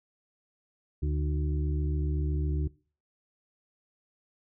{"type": "harmonic tone with a mistuned harmonic", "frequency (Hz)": 74, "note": "D2", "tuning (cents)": 14, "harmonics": [1, 2, 4, 5], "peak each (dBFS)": [-27, -33, -39, -41], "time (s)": [1.02, 2.68], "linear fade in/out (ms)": 10, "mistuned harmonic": 4, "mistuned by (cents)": 36, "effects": ["noise-tail reverb RT60 0.4 s tail -22 dB re dry"]}